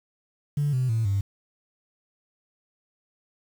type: tone with pitch steps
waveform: sine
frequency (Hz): 145.4 / 128.05 / 112.77 / 99.31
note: D3 / C3 / A2 / G2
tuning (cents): -17 / -37 / +43 / +23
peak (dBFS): -20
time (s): 0.57-1.21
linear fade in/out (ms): 5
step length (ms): 160
effects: tanh soft clip ceiling -18 dBFS + 8-bit